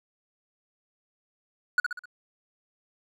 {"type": "tone with echo", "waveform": "triangle", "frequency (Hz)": 1464, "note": "F#6", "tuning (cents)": -19, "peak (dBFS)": -16, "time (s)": [1.78, 1.8], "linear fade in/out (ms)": 2, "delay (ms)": 64, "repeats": 4, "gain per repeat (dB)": -6, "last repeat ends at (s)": 2.056, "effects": []}